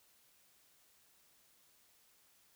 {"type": "silence", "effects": ["white hiss -69 dBFS RMS until 2.55 s"]}